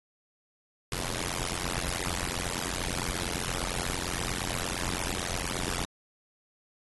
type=noise with amplitude modulation; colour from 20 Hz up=pink; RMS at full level=-28 dBFS; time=0.92-5.85 s; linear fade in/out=2 ms; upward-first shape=sine; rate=88.7 Hz; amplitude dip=100%; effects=AAC 32 kbps